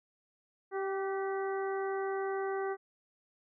harmonic tone with a mistuned harmonic, 388.9 Hz, G4, 14 cents flat, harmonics 1 / 2 / 3 / 4 / 5, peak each -33 / -39 / -43 / -45 / -47 dBFS, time 0.71-2.77 s, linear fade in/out 50 ms, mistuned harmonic 4, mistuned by -32 cents, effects none

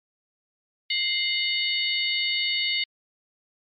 harmonic tone with a mistuned harmonic, 736 Hz, F#5, 9 cents flat, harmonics 3 / 4 / 5 / 6, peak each -27 / -28 / -29 / -30 dBFS, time 0.9-2.84 s, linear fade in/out 5 ms, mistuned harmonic 3, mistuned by -87 cents, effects MP3 48 kbps

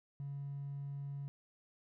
triangle tone with hard clipping, 140.5 Hz, C#3, 24 cents sharp, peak -40 dBFS, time 0.2-1.28 s, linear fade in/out 0 ms, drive 3 dB, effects none

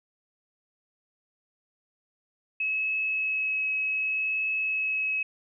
sine tone with vibrato, 2573 Hz, E7, 43 cents flat, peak -25 dBFS, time 2.6-5.23 s, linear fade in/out 5 ms, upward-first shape triangle, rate 0.66 Hz, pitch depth 9 cents each way, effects none

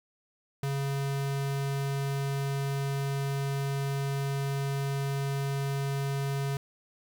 square tone, 138.59 Hz, C#3, in tune, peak -29 dBFS, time 0.63-6.57 s, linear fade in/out 2 ms, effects 10-bit

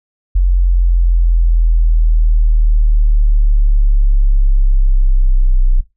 sine exponential sweep, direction down, 45 to 31.14 Hz, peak -7 dBFS, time 0.35-5.81 s, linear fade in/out 10 ms, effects noise-tail reverb RT60 0.2 s tail -17 dB re dry

